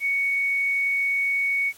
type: tone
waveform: sine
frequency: 2228 Hz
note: C#7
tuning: 8 cents sharp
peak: -20 dBFS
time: 0-1.73 s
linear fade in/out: 50 ms
effects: white hiss -50 dBFS RMS until 1.77 s + MP3 64 kbps